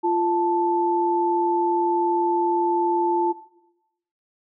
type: tone pair together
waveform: sine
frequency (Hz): 346.6 / 878.7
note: F4 / A5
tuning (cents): -13 / -3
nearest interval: octave + major third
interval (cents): 1610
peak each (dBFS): -21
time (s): 0.03-3.33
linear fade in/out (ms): 20
effects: noise-tail reverb RT60 0.9 s tail -17 dB re dry